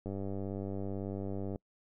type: click train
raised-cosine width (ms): 2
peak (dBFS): -26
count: 148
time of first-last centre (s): 0.06-1.558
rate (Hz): 98.1
effects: noise-tail reverb RT60 0.1 s tail -26 dB re dry